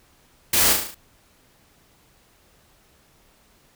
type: noise with echo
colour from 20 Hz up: white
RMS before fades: -19 dBFS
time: 0.53-0.73 s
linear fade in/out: 5 ms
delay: 36 ms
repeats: 6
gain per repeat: -4 dB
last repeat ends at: 0.946 s
effects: pink hiss -58 dBFS RMS until 3.75 s